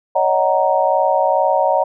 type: chord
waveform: sine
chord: D# minor seventh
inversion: third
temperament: just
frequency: 560 / 622.3 / 746.7 / 933.4 Hz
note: C#5 / D#5 / F#5 / A#5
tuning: +18 / 0 / +16 / +2 cents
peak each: -18 dBFS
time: 0.15-1.84 s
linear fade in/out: 10 ms
effects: none